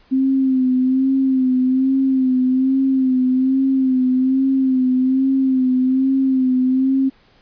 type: tone with vibrato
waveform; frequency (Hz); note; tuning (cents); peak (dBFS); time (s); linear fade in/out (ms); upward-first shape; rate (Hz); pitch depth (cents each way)
sine; 261.3; C4; -2; -13; 0.11-7.1; 20; sine; 1.2; 44
effects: pink hiss -54 dBFS RMS until 7.41 s + resampled to 11025 Hz